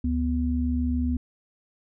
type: tone pair together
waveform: sine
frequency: 73.1 / 246.7 Hz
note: D2 / B3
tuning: -7 / -2 cents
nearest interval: octave + major sixth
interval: 2105 cents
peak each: -25 dBFS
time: 0.04-1.17 s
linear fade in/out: 5 ms
effects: none